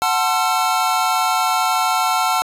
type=chord; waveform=square; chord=F# half-diminished seventh; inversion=none; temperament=equal with one note detuned; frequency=740 / 880 / 1046.5 / 1351.7 Hz; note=F#5 / A5 / C6 / E6; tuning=0 / 0 / 0 / +43 cents; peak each=-21 / -22 / -26 / -21 dBFS; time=0.02-2.42 s; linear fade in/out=0 ms; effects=resampled to 32000 Hz + 8-bit